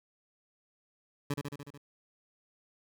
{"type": "tone with echo", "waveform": "20% pulse", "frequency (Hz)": 143.1, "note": "D3", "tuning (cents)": -45, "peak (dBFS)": -25, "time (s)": [1.3, 1.34], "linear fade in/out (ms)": 5, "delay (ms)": 73, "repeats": 6, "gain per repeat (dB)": -3, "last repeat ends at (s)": 1.778, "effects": []}